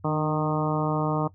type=harmonic tone with a mistuned harmonic; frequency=154 Hz; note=D#3; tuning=17 cents flat; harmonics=1 / 2 / 3 / 4 / 5 / 6 / 7 / 8; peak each=-26 / -29 / -31 / -32 / -33 / -34 / -34 / -35 dBFS; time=0.04-1.28 s; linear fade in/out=10 ms; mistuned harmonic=2; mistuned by=-34 cents; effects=noise-tail reverb RT60 0.1 s tail -18 dB re dry + added 93 Hz sine -50 dBFS peak until 1.34 s